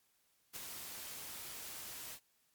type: noise with ADSR envelope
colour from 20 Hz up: white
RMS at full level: -42 dBFS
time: 0.53-2.2 s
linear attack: 34 ms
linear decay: 3 ms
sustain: -5 dB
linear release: 75 ms
effects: white hiss -75 dBFS RMS until 2.54 s + MP3 96 kbps